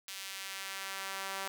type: tone with high-pass filter sweep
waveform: sawtooth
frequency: 193.8 Hz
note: G3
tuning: 20 cents flat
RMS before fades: -41 dBFS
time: 0.08-1.48 s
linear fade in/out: 0 ms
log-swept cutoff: 3000 to 880 Hz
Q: 0.87
effects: none